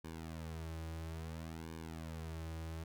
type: tone with flanger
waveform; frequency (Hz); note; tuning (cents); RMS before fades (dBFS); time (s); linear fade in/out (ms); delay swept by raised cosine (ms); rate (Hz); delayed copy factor
sawtooth; 81; E2; -30; -45; 0.04-2.84; 5; 1.5 to 4.5; 0.59; -0.9
effects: none